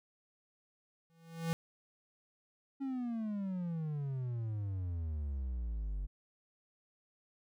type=tone with exponential growth; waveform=square; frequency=165.2 Hz; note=E3; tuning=4 cents sharp; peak=-30 dBFS; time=1.1-1.53 s; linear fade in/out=0 ms; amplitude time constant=92 ms
type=exponential sweep; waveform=triangle; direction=down; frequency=277.2 to 46.22 Hz; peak=-33 dBFS; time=2.8-6.07 s; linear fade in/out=20 ms
effects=none